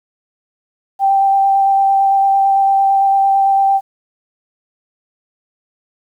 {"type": "tone with vibrato", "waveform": "sine", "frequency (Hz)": 784, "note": "G5", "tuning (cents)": 0, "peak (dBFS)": -9, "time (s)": [0.99, 3.81], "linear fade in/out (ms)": 50, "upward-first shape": "square", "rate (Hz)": 8.9, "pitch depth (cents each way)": 8, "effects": ["8-bit"]}